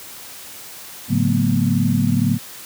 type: tone cluster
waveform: sine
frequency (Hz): 108.2 / 141.5 / 182.7 / 223.1 / 244.9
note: A2 / C#3 / F#3 / A3 / B3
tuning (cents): -29 / +36 / -22 / +24 / -14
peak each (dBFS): -21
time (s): 1.08-2.39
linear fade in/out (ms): 50
effects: white hiss -37 dBFS RMS until 2.65 s + high-pass 60 Hz 12 dB/octave